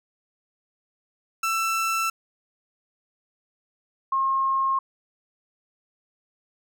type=tone pair in turn; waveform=30% pulse / sine; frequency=1332 / 1074 Hz; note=E6 / C6; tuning=+18 / +45 cents; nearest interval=major third; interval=373 cents; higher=first; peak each=-20 dBFS; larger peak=neither; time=1.43-2.1 / 4.12-4.79 s; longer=neither; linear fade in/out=5 ms; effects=none